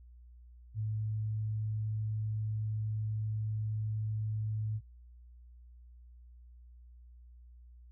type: tone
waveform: sine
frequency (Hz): 108.1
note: A2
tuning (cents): -30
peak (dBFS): -32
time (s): 0.74-4.81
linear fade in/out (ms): 50
effects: noise-tail reverb RT60 0.1 s tail -25 dB re dry + added 60 Hz sine -52 dBFS peak until 7.91 s